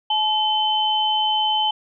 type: tone pair together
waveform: sine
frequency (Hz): 859 / 3061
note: A5 / G7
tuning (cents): -42 / -42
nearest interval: octave + minor seventh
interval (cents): 2200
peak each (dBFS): -20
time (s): 0.1-1.71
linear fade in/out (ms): 5
effects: none